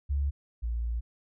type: tone pair in turn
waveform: sine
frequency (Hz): 70.4 / 57.95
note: C#2 / A#1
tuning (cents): +27 / -10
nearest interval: minor third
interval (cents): 337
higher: first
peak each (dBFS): -25 / -28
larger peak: first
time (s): 0.09-0.31 / 0.62-1.01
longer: second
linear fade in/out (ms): 20
effects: none